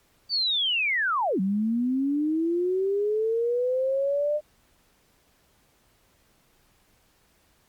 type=linear two-way sweep; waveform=sine; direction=down then up; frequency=4642 to 185 to 605 Hz; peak=-22 dBFS; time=0.29-4.41 s; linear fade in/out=50 ms; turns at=1.4 s; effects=pink hiss -64 dBFS RMS until 7.68 s + Opus 48 kbps